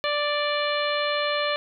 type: harmonic tone with a mistuned harmonic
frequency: 587.3 Hz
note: D5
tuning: in tune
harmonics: 1 / 2 / 3 / 4 / 5 / 6 / 7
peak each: -26 / -29 / -31 / -32 / -33 / -34 / -34 dBFS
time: 0.04-1.56 s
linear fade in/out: 0 ms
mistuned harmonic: 7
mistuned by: +22 cents
effects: none